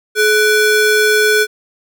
square ring-modulated tone, 958 Hz, A#5, 47 cents sharp, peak -7 dBFS, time 0.15-1.47 s, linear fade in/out 50 ms, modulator 532 Hz, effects none

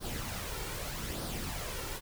pink noise with flanger, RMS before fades -38 dBFS, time 0-2.01 s, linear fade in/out 50 ms, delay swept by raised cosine 0.2 to 2.2 ms, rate 0.81 Hz, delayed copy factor +0.5, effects none

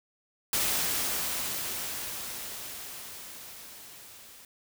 white noise with level ramp, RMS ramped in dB -27 to -51 dBFS, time 0.53-4.45 s, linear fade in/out 2 ms, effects none

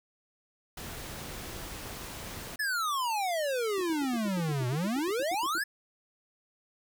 pink noise, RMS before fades -41 dBFS, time 0.77-2.56 s, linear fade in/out 5 ms
square exponential two-way sweep, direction down then up, 1768 to 120.3 to 1768 Hz, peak -29 dBFS, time 2.59-5.64 s, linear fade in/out 10 ms, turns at 4.68 s
sine tone bursts, 329.6 Hz, E4, in tune, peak -37 dBFS, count 16, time 3.78-5.58 s, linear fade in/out 0 ms, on 30 ms, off 88 ms
effects none

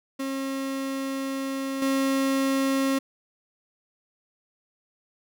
35% pulse tone with level steps, 270 Hz, C#4, 45 cents flat, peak -26 / -20 dBFS, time 0.19-2.99 s, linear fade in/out 10 ms, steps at 1.82 s, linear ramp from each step 2 ms, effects none

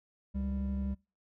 triangle tone pair together, 69.79 / 197.4 Hz, C#2 / G3, +12 / +12 cents, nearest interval octave + tritone, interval 1800 cents, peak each -31 / -32 dBFS, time 0.34-0.95 s, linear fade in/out 20 ms, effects noise-tail reverb RT60 0.3 s tail -25 dB re dry + tanh soft clip ceiling -24 dBFS

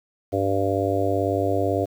harmonic tone, 98 Hz, G2, in tune, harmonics 1 / 3 / 4 / 5 / 6 / 7, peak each -27 / -27 / -27 / -27 / -27 / -27 dBFS, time 0.32-1.86 s, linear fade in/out 20 ms, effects 8-bit

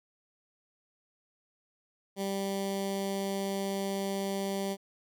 15% pulse tone with notch filter, 196 Hz, G3, in tune, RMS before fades -33 dBFS, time 2.16-4.77 s, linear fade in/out 50 ms, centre 1500 Hz, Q 1.1, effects none

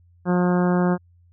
harmonic tone, 178.7 Hz, F3, 40 cents sharp, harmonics 1 / 2 / 3 / 4 / 5 / 6 / 7 / 8 / 9, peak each -18 / -24 / -28 / -30 / -32 / -34 / -35 / -36 / -37 dBFS, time 0.25-0.98 s, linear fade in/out 50 ms, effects added 87 Hz sine -52 dBFS peak until 1.32 s

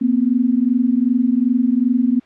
sine tone pair together, 236.1 / 258.7 Hz, A#3 / C4, +22 / -19 cents, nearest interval major second, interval 159 cents, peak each -16 dBFS, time 0.01-2.2 s, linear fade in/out 10 ms, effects white hiss -51 dBFS RMS until 2.25 s + low-pass 2000 Hz 12 dB/octave

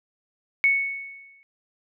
sine tone with exponential decay, 2214 Hz, C#7, 3 cents flat, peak -14 dBFS, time 0.64-1.43 s, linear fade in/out 0 ms, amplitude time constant 170 ms, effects none

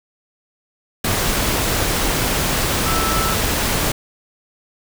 sine tone in noise, 1318.5 Hz, E6, in tune, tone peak -22 dBFS, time 2.86-3.34 s, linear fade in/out 5 ms, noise pink, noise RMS -19 dBFS, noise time 1.04-3.92 s, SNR -6 dB, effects none

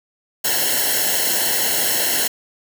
white noise with comb filter, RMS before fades -19 dBFS, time 0.44-2.28 s, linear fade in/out 10 ms, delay 0.83 ms, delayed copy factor -0.9, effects none

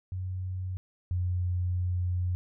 sine tone pair in turn, 92.5 / 89.81 Hz, F#2 / F2, 0 / +49 cents, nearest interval minor second, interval 51 cents, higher first, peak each -31 / -26 dBFS, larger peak second, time 0.12-0.77 / 1.11-2.35 s, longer second, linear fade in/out 0 ms, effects none

